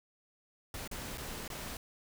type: noise with dropouts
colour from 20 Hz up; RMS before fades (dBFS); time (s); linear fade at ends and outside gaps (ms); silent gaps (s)
pink; -42; 0.74-1.77; 2; 0.876-0.913 / 1.175-1.18 / 1.479-1.501
effects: none